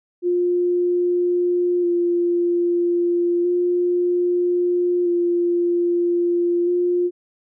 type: tone with vibrato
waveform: sine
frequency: 350.7 Hz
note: F4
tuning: 7 cents sharp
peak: -16 dBFS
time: 0.22-7.11 s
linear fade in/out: 50 ms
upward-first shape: square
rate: 0.31 Hz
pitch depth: 15 cents each way
effects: none